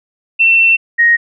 sine tone pair in turn, 2694 / 1872.8 Hz, E7 / A#6, +37 / +8 cents, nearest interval tritone, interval 629 cents, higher first, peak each -6 dBFS, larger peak neither, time 0.39-0.77 / 0.98-1.17 s, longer first, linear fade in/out 20 ms, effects none

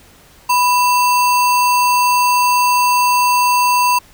sine tone with sample-and-hold, 987.8 Hz, B5, in tune, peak -10 dBFS, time 0.49-3.99 s, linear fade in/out 10 ms, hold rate 3675 Hz, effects pink hiss -46 dBFS RMS until 4.13 s

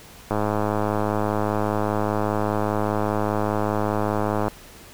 click train, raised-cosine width 1 ms, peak -9 dBFS, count 439, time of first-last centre 0.31-4.481 s, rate 105 Hz, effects pink hiss -45 dBFS RMS until 4.93 s

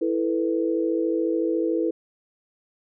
sine chord, E suspended fourth, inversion none, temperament equal, 329.6 / 440 / 493.9 Hz, E4 / A4 / B4, 0 / 0 / 0 cents, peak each -23 / -27 / -27 dBFS, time 0.01-1.91 s, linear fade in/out 10 ms, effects none

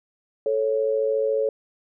sine tone pair together, 438.5 / 552.5 Hz, A4 / C#5, -6 / -6 cents, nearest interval major third, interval 400 cents, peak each -22 / -23 dBFS, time 0.46-1.49 s, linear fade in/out 2 ms, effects none

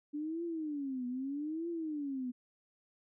sine tone with vibrato, 290 Hz, D4, 22 cents flat, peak -35 dBFS, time 0.13-2.32 s, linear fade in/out 20 ms, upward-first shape triangle, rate 0.8 Hz, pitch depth 300 cents each way, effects none

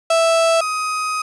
35% pulse tone pair in turn, 659.3 / 1255.4 Hz, E5 / D#6, 0 / +15 cents, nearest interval major seventh, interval 1115 cents, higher second, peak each -11 / -18 dBFS, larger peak first, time 0.1-0.61 / 0.61-1.22 s, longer second, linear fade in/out 5 ms, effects resampled to 24000 Hz + 7-bit

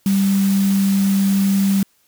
sine tone in noise, 196 Hz, G3, in tune, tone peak -13 dBFS, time 0.06-1.83 s, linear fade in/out 2 ms, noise white, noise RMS -30 dBFS, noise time 0.06-1.83 s, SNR +14 dB, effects white hiss -60 dBFS RMS until 2.07 s

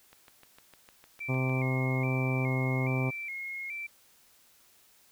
click train, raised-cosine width 0.3 ms, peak -36 dBFS, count 10, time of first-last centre 0.13-1.496 s, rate 6.59 Hz
sine tone with vibrato, 2246 Hz, C#7, 22 cents sharp, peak -35 dBFS, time 1.2-3.87 s, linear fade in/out 10 ms, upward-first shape square, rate 1.2 Hz, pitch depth 70 cents each way
harmonic tone, 130 Hz, C3, 11 cents flat, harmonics 1 / 2 / 3 / 4 / 5 / 6 / 7 / 8 / 9, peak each -28 / -34 / -38 / -40 / -42 / -44 / -45 / -46 / -47 dBFS, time 1.28-3.11 s, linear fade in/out 20 ms
effects white hiss -62 dBFS RMS until 5.11 s

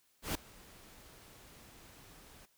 pink noise with ADSR envelope, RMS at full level -34 dBFS, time 0.22-2.46 s, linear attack 130 ms, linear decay 5 ms, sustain -23 dB, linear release 11 ms, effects white hiss -72 dBFS RMS until 2.57 s

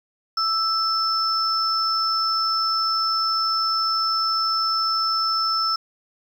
sine tone pair together, 1320 / 5286 Hz, E6 / E8, +2 / +4 cents, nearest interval 2 octaves, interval 2402 cents, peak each -22 / -22 dBFS, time 0.37-5.76 s, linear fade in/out 5 ms, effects 8-bit

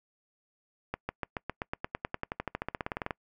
accelerating click train, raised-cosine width 0.5 ms, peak -17 dBFS, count 26, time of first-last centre 0.94-3.108 s, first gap 150 ms, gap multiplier 0.95, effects noise-tail reverb RT60 0.1 s tail -26 dB re dry

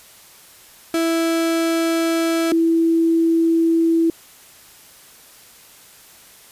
35% pulse / sine tone pair in turn, 330 / 330 Hz, E4 / E4, +2 / +2 cents, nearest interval unison, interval 0 cents, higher neither, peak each -15 / -13 dBFS, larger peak second, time 0.94-2.52 / 2.52-4.1 s, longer neither, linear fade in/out 2 ms, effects white hiss -46 dBFS RMS until 6.51 s + resampled to 32000 Hz

